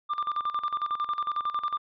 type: tone with tremolo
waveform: triangle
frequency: 1191 Hz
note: D6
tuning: 24 cents sharp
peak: -23 dBFS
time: 0.09-1.78 s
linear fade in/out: 20 ms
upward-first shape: square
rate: 11 Hz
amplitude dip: 75%
effects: resampled to 11025 Hz